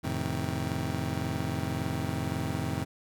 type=chord; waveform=25% pulse; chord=F dominant seventh; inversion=none; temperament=just; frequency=87.31 / 109.13 / 130.96 / 157.15 Hz; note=F2 / A2 / C3 / Eb3; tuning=0 / -14 / +2 / +18 cents; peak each=-32 dBFS; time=0.03-2.85 s; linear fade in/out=20 ms; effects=none